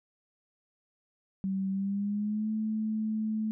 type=tone with pitch glide; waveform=sine; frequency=192.5 to 217.3 Hz; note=G3 to A3; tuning=-31 to -21 cents; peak=-28 dBFS; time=1.44-3.51 s; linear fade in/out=0 ms; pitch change=+210 cents; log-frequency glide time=1.7-2.5 s; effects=none